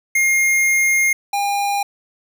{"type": "tone pair in turn", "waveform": "square", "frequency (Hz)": [2130, 806.9], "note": ["C7", "G5"], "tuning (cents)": [30, 50], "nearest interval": "octave + perfect fourth", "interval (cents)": 1680, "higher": "first", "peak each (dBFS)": [-14, -18], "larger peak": "first", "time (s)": [[0.15, 1.13], [1.33, 1.83]], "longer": "first", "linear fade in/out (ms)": 5, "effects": []}